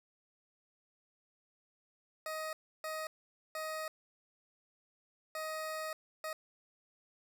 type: tone bursts at uneven times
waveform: 20% pulse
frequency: 628 Hz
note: D#5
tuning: 16 cents sharp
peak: -33 dBFS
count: 5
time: 2.26-2.53 / 2.84-3.07 / 3.55-3.88 / 5.35-5.93 / 6.24-6.33 s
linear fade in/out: 2 ms
effects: none